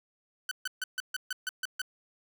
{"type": "tone bursts", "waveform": "sawtooth", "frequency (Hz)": 1509, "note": "F#6", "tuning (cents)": 34, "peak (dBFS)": -27, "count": 9, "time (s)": [0.49, 1.817], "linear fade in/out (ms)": 2, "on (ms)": 23, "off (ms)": 140, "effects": []}